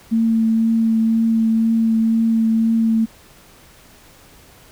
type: tone with vibrato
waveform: sine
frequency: 225.2 Hz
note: A3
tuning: 40 cents sharp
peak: -13 dBFS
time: 0.11-3.06 s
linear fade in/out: 20 ms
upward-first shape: triangle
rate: 2 Hz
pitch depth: 15 cents each way
effects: pink hiss -47 dBFS RMS until 4.71 s